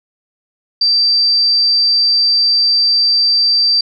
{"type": "tone", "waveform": "sine", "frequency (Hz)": 4678, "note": "D8", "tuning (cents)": -8, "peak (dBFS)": -9, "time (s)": [0.81, 3.81], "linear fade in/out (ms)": 5, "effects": []}